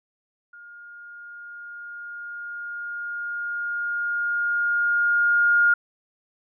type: tone with level ramp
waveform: sine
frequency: 1419 Hz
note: F6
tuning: 27 cents sharp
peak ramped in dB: -42 to -14 dBFS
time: 0.53-5.74 s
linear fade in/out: 5 ms
effects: none